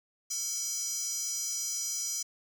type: tone with high-pass filter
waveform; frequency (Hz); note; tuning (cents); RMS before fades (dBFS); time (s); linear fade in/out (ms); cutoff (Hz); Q
square; 452.1; A4; +47; -34; 0.3-2.23; 10; 6100; 7
effects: none